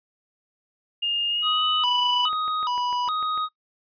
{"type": "tone with pitch glide", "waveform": "sine", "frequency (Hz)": [2828, 2974], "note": ["F7", "F#7"], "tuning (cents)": [21, 8], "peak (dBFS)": -22, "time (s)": [1.02, 2.29], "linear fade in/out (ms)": 10, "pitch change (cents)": 87, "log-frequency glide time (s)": [1.28, 1.64]}
{"type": "tone with vibrato", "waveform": "square", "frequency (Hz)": 1108.7, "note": "C#6", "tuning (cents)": 0, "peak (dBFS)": -24, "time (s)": [1.42, 3.49], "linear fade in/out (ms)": 50, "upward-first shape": "square", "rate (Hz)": 1.2, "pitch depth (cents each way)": 210}
{"type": "click train", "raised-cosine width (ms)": 0.5, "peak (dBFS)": -26, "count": 8, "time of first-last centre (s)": [2.33, 3.376], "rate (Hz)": 6.69}
{"effects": ["noise-tail reverb RT60 0.1 s tail -23 dB re dry", "resampled to 11025 Hz"]}